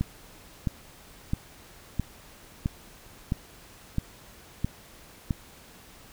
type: click train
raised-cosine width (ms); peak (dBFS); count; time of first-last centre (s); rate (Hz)
5; -13; 9; 0.01-5.308; 1.51
effects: pink hiss -51 dBFS RMS until 6.12 s